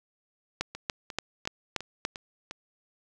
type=two click trains; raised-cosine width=0.2 ms; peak=-21 / -11 dBFS; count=6 / 6; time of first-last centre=0.75-2.511 / 0.61-2.051 s; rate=2.84 / 3.47 Hz; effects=none